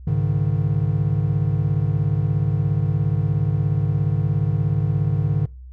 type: chord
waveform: triangle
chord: Ab suspended fourth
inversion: none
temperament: equal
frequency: 103.83 / 138.59 / 155.56 Hz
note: Ab2 / Db3 / Eb3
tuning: 0 / 0 / 0 cents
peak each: -20 dBFS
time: 0.07-5.46 s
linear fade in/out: 5 ms
effects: noise-tail reverb RT60 0.3 s tail -23 dB re dry + added 63 Hz sine -36 dBFS peak until 5.72 s